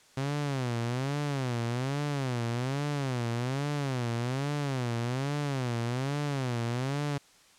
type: tone with vibrato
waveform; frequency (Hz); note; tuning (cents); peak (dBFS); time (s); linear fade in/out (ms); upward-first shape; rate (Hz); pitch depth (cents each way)
sawtooth; 130.81; C3; 0; -25; 0.17-7.18; 5; sine; 1.2; 200
effects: white hiss -59 dBFS RMS until 7.58 s + low-pass 8000 Hz 12 dB/octave